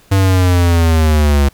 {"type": "linear sweep", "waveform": "square", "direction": "down", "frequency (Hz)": [98, 69.3], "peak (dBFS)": -9, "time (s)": [0.11, 1.49], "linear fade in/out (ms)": 10, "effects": ["pink hiss -48 dBFS RMS until 1.53 s"]}